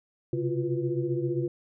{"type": "tone cluster", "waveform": "sine", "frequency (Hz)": [129.2, 136.7, 343.3, 358.5, 492.5], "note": ["C3", "C#3", "F4", "F4", "B4"], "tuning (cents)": [-21, -24, -30, 45, -5], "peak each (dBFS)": [-37, -31, -29, -33, -38], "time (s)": [0.33, 1.48], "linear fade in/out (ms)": 2, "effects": []}